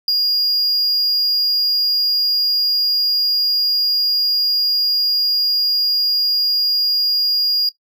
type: tone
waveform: triangle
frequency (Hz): 4844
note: D#8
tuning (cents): -47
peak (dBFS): -12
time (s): 0.08-7.69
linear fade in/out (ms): 2
effects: noise-tail reverb RT60 0.1 s tail -17 dB re dry